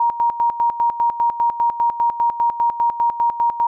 sine tone with tremolo, 940 Hz, A#5, 14 cents sharp, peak -13 dBFS, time 0-3.67 s, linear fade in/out 5 ms, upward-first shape square, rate 5 Hz, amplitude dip 75%, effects none

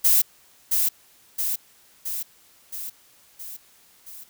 violet noise with echo, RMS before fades -17 dBFS, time 0.04-0.22 s, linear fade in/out 10 ms, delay 670 ms, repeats 6, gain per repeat -4 dB, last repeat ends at 4.24 s, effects white hiss -56 dBFS RMS until 4.29 s

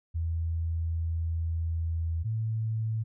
sine tone pair in turn, 82.41 / 110.88 Hz, E2 / A2, 0 / +14 cents, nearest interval perfect fourth, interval 514 cents, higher second, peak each -27 dBFS, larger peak neither, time 0.14-2.24 / 2.24-3.04 s, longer first, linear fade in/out 20 ms, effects none

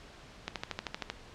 click train, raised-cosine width 0.2 ms, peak -16 dBFS, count 9, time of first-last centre 0.48-1.1 s, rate 12.9 Hz, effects pink hiss -52 dBFS RMS until 1.34 s + low-pass 5000 Hz 12 dB/octave

